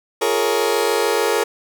sawtooth chord, Bb minor seventh, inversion second, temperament just, 349.6 / 419.5 / 466.2 / 559.4 Hz, F4 / Ab4 / Bb4 / Db5, +2 / +17 / 0 / +16 cents, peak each -22 / -16 / -16 / -21 dBFS, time 0.21-1.44 s, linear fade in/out 10 ms, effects none

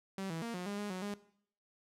sawtooth tone with pitch steps, 193 / 163.6 / 232.6 / 179.7 / 203.1 / 206.4 / 184.5 / 204.4 Hz, G3 / E3 / A#3 / F3 / G#3 / G#3 / F#3 / G#3, -27 / -13 / -4 / +50 / -38 / -10 / -5 / -27 cents, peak -34 dBFS, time 0.18-1.14 s, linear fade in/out 2 ms, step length 120 ms, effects noise-tail reverb RT60 0.6 s tail -17 dB re dry + low-pass 11000 Hz 12 dB/octave

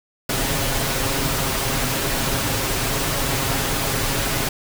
pink noise with comb filter, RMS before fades -22 dBFS, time 0.29-4.49 s, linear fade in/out 5 ms, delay 7.4 ms, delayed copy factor +0.55, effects none

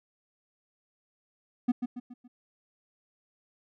triangle tone with echo, 245.7 Hz, B3, 9 cents flat, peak -19 dBFS, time 1.68-1.72 s, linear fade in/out 10 ms, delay 140 ms, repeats 4, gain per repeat -7 dB, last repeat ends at 2.28 s, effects none

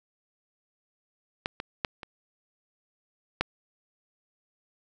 clicks, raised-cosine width 0.3 ms, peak -12 / -17 / -10 / -23 / -8 dBFS, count 5, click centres 1.459 / 1.601 / 1.848 / 2.032 / 3.41 s, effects none

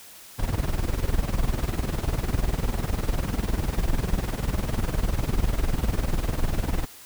brown noise with tremolo, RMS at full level -21 dBFS, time 0.38-6.86 s, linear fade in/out 20 ms, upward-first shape sine, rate 20 Hz, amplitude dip 80%, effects white hiss -46 dBFS RMS until 7.05 s

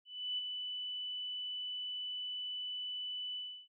sine tone with ADSR envelope, 2986 Hz, F#7, 15 cents sharp, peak -33 dBFS, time 0.05-3.68 s, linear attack 330 ms, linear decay 19 ms, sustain -5 dB, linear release 320 ms, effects none

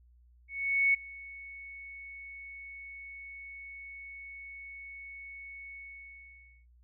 sine tone with ADSR envelope, 2215 Hz, C#7, 2 cents flat, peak -21 dBFS, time 0.48-6.66 s, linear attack 460 ms, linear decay 11 ms, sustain -22 dB, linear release 910 ms, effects noise-tail reverb RT60 0.1 s tail -17 dB re dry + added 60 Hz sine -58 dBFS peak until 6.83 s

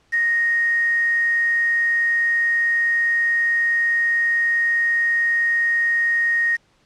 sine tone with quantisation, 1864.7 Hz, A#6, in tune, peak -16 dBFS, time 0.12-6.57 s, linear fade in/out 20 ms, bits 6, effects pink hiss -60 dBFS RMS until 6.85 s + low-pass 6000 Hz 12 dB/octave

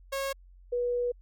sawtooth / sine tone pair in turn, 546 / 486.4 Hz, C#5 / B4, -26 / -26 cents, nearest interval major second, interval 200 cents, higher first, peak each -26 dBFS, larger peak neither, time 0.12-0.33 / 0.72-1.12 s, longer second, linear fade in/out 10 ms, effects added 45 Hz sine -51 dBFS peak until 1.21 s

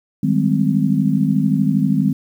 sine chord, Ab major seventh, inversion second, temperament just, 155.74 / 194.67 / 207.7 / 259.6 Hz, Eb3 / G3 / Ab3 / C4, +2 / -12 / 0 / -13 cents, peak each -19 dBFS, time 0.23-2.13 s, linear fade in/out 5 ms, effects 8-bit

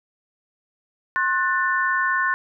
sine chord, F# diminished, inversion second, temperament just, 1065.6 / 1480 / 1776 Hz, C6 / F#6 / A6, +31 / 0 / +16 cents, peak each -23 dBFS, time 1.16-2.34 s, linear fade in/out 0 ms, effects none

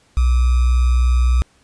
sine tone with sample-and-hold, 61.74 Hz, B1, in tune, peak -11 dBFS, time 0.17-1.42 s, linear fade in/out 0 ms, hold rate 1225 Hz, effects pink hiss -56 dBFS RMS until 1.63 s + resampled to 22050 Hz

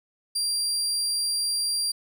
30% pulse tone, 4746 Hz, D8, 17 cents sharp, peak -21 dBFS, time 0.35-1.92 s, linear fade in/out 10 ms, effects none

